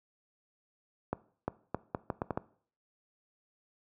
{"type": "accelerating click train", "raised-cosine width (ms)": 1, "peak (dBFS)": -17, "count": 8, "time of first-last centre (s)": [1.13, 2.375], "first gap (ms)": 350, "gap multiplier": 0.76, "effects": ["noise-tail reverb RT60 0.5 s tail -19 dB re dry", "high-pass 80 Hz 12 dB/octave"]}